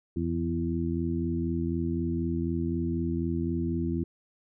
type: harmonic tone with a mistuned harmonic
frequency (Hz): 84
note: E2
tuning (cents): +33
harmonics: 1 / 2 / 3 / 4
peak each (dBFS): -32 / -32 / -32 / -32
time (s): 0.16-4.04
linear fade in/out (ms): 5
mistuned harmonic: 1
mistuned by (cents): +26
effects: none